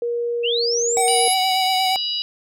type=tone with pitch glide; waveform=sine; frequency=474.1 to 470 Hz; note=A#4 to A#4; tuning=+29 to +14 cents; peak=-20 dBFS; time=0.02-1.28 s; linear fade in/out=2 ms; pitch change=-15 cents; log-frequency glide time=0.37-0.61 s
type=linear sweep; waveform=sine; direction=up; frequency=2577 to 11350 Hz; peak=-20 dBFS; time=0.43-1.35 s; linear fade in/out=20 ms
type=tone with vibrato; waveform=square; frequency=753 Hz; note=F#5; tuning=30 cents sharp; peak=-19 dBFS; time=0.97-1.96 s; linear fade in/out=0 ms; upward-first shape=triangle; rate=8.5 Hz; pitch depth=32 cents each way
type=harmonic tone; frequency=975 Hz; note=B5; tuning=23 cents flat; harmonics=3 / 4 / 5; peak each=-25 / -26 / -26 dBFS; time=1.08-2.22 s; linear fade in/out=0 ms
effects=none